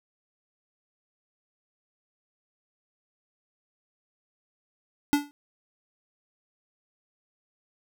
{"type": "tone with exponential decay", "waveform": "square", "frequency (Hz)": 289.6, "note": "D4", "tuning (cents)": -24, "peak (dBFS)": -16, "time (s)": [5.13, 5.31], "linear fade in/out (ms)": 0, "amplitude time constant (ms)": 38, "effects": []}